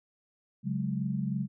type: chord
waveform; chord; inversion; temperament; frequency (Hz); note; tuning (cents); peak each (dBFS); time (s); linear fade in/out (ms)
sine; C# suspended fourth; none; just; 138.59 / 184.79 / 207.9; C#3 / F#3 / G#3; 0 / -2 / +2; -33; 0.63-1.48; 50
effects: none